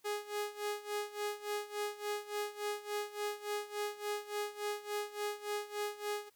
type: tone with tremolo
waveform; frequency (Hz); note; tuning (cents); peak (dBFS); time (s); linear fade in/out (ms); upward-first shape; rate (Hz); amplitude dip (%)
sawtooth; 415.3; G#4; 0; -30; 0.04-6.3; 20; sine; 3.5; 85
effects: white hiss -71 dBFS RMS until 6.35 s